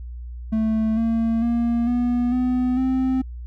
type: tone with pitch steps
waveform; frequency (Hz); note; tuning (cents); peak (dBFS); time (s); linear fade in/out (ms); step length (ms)
triangle; 220 / 227.5 / 235.2 / 243.3 / 251.5 / 260.1; A3 / A#3 / A#3 / B3 / B3 / C4; 0 / -42 / +16 / -26 / +32 / -10; -16; 0.52-3.22; 10; 450
effects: added 60 Hz sine -31 dBFS peak until 3.46 s